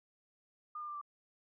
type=tone with pitch steps; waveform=sine; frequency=1215 / 1200.4 / 1185.9 / 1171.6 Hz; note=D#6 / D6 / D6 / D6; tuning=-42 / +38 / +16 / -5 cents; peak=-40 dBFS; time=0.75-1.014 s; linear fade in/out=5 ms; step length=66 ms; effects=none